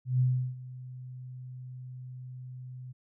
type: tone with ADSR envelope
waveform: sine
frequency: 127 Hz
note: B2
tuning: 49 cents sharp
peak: -21 dBFS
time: 0.05-2.93 s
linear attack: 150 ms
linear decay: 350 ms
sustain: -19 dB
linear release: 19 ms
effects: none